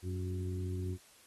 harmonic tone with a mistuned harmonic, 92.5 Hz, F#2, in tune, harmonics 1 / 2 / 3 / 4, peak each -35 / -45 / -46 / -44 dBFS, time 0.02-0.98 s, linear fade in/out 50 ms, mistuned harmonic 4, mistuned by -21 cents, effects white hiss -61 dBFS RMS until 1.26 s + AAC 32 kbps

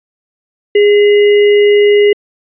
sine tone with sample-and-hold, 412.3 Hz, G#4, 13 cents flat, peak -4 dBFS, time 0.75-2.13 s, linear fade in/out 5 ms, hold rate 2450 Hz, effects resampled to 8000 Hz

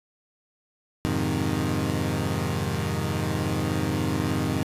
20% pulse chord, F minor seventh, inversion none, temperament equal, 87.31 / 103.83 / 130.81 / 155.56 Hz, F2 / Ab2 / C3 / Eb3, 0 / 0 / 0 / 0 cents, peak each -25 dBFS, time 1.05-4.63 s, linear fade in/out 0 ms, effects resampled to 32000 Hz

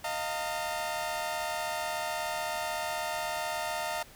sawtooth chord, Eb suspended second, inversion none, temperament equal with one note detuned, 622.3 / 698.5 / 910 Hz, Eb5 / F5 / Bb5, 0 / 0 / -42 cents, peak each -33 / -32 / -32 dBFS, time 0.04-4.03 s, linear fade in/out 5 ms, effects pink hiss -53 dBFS RMS until 4.15 s

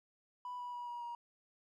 triangle tone with pitch steps, 987.8 / 978.1 / 968.6 / 959.1 / 949.8 Hz, B5 / B5 / B5 / A#5 / A#5, 0 / -17 / -34 / +49 / +32 cents, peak -38 dBFS, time 0.45-1.15 s, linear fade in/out 2 ms, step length 140 ms, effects tanh soft clip ceiling -37 dBFS

